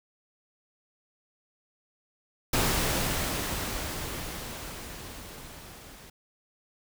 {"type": "noise with level ramp", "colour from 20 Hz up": "pink", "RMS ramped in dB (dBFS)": [-25, -49], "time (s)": [2.53, 6.1], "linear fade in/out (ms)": 5, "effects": []}